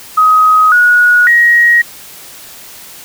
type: tone with pitch steps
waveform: sine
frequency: 1260 / 1456 / 1890 Hz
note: D#6 / F#6 / A#6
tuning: +21 / -28 / +23 cents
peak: -4 dBFS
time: 0.17-1.82 s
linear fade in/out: 10 ms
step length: 550 ms
effects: white hiss -33 dBFS RMS until 3.04 s